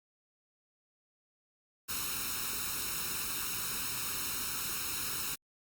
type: noise with comb filter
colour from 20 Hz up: white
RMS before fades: -36 dBFS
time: 1.88-5.36 s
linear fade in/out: 20 ms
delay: 0.75 ms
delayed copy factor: +0.75
effects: Opus 48 kbps